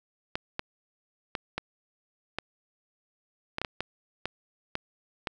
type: clicks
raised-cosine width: 0.3 ms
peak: -14 dBFS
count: 12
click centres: 0.355 / 0.594 / 1.352 / 1.58 / 2.386 / 3.584 / 3.616 / 3.648 / 3.806 / 4.256 / 4.754 / 5.272 s
effects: none